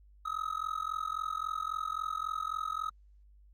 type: tone with amplitude modulation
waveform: triangle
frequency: 1275 Hz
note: D#6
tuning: 42 cents sharp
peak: -27 dBFS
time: 0.25-2.9 s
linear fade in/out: 10 ms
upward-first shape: sine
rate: 43.7 Hz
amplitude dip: 95%
effects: added 50 Hz sine -56 dBFS peak until 3.53 s + Opus 48 kbps